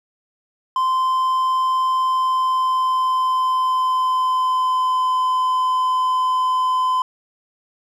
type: tone with pitch glide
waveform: triangle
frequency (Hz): 1036 to 1021.7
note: C6 to C6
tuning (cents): -17 to -42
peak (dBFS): -14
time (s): 0.76-7.02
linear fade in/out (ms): 2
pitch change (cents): -25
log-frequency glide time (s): 1.96-5.1
effects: none